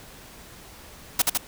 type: noise with echo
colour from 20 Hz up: white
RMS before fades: -19 dBFS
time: 1.19-1.22 s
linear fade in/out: 5 ms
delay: 78 ms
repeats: 2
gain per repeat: -2 dB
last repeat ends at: 1.376 s
effects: pink hiss -46 dBFS RMS until 1.47 s